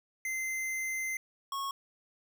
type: tone pair in turn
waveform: square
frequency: 2073 / 1098.1 Hz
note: C7 / C#6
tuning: -17 / -17 cents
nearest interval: major seventh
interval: 1100 cents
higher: first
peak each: -33 / -34 dBFS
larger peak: first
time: 0.25-1.17 / 1.52-1.71 s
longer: first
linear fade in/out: 2 ms
effects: none